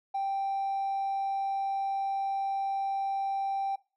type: tone with hard clipping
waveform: sine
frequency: 784 Hz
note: G5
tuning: in tune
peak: -28 dBFS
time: 0.14-3.76 s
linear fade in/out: 10 ms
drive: 1 dB
effects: noise-tail reverb RT60 0.3 s tail -19 dB re dry + MP3 96 kbps